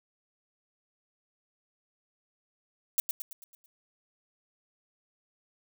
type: noise with echo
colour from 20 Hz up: violet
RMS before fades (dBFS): -25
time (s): 2.98-3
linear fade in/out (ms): 0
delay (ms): 110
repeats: 6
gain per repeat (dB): -6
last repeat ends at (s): 3.66
effects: none